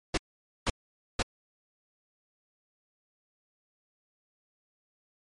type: noise bursts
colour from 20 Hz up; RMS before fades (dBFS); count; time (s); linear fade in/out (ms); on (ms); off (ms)
pink; -26; 3; 0.14-1.225; 5; 35; 490
effects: low-pass 7000 Hz 12 dB/octave + MP3 48 kbps